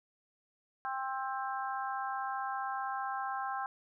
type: harmonic tone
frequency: 264.6 Hz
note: C4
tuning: 20 cents sharp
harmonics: 3 / 4 / 5 / 6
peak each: -37 / -39 / -41 / -43 dBFS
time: 0.85-3.66 s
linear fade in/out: 0 ms
effects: none